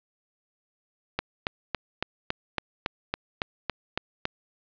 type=click train; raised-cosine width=0.3 ms; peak=-10 dBFS; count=12; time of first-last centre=1.19-4.254 s; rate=3.59 Hz; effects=resampled to 11025 Hz + 8-bit